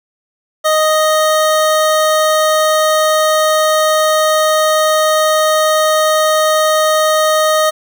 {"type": "tone", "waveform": "25% pulse", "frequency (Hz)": 622.3, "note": "D#5", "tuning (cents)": 0, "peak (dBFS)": -6, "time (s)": [0.64, 7.71], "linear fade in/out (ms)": 20, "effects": []}